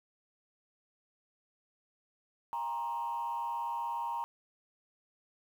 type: tone with frequency modulation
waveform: sine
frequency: 936 Hz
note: A#5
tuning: 7 cents sharp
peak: -32 dBFS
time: 2.53-4.24 s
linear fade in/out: 0 ms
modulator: 127 Hz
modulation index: 0.71
effects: tanh soft clip ceiling -28 dBFS + 10-bit